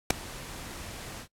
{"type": "noise with ADSR envelope", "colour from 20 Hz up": "pink", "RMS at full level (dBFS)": -17, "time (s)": [0.1, 1.28], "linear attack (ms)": 6, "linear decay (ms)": 4, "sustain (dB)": -24, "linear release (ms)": 81, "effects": ["noise-tail reverb RT60 0.1 s tail -21 dB re dry", "low-pass 12000 Hz 12 dB/octave"]}